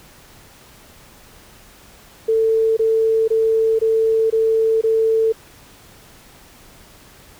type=tone bursts; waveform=sine; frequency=445.9 Hz; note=A4; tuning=23 cents sharp; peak=-13 dBFS; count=6; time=2.28-5.325 s; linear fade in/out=10 ms; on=490 ms; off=21 ms; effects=pink hiss -46 dBFS RMS until 7.39 s